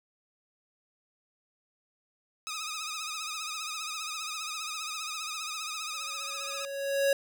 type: tone with vibrato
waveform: 10% pulse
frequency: 1258 Hz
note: D#6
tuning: 19 cents sharp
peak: -26 dBFS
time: 2.47-6.65 s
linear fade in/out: 0 ms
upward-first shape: triangle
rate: 15 Hz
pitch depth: 84 cents each way
type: tone with exponential growth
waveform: square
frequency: 554.4 Hz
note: C#5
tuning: in tune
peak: -22 dBFS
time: 5.93-7.13 s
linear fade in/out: 2 ms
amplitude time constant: 260 ms
effects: none